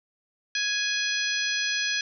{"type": "harmonic tone with a mistuned harmonic", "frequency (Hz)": 833, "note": "G#5", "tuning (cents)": 5, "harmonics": [2, 3, 4, 5, 6, 7], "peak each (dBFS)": [-29, -31, -32, -33, -34, -34], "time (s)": [0.55, 2.01], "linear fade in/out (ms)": 2, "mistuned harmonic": 7, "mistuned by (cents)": 31, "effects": []}